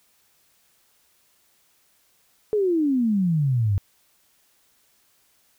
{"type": "exponential sweep", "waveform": "sine", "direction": "down", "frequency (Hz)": [436.8, 94.1], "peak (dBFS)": -18, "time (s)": [2.53, 3.78], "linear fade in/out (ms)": 0, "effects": ["white hiss -63 dBFS RMS until 5.58 s"]}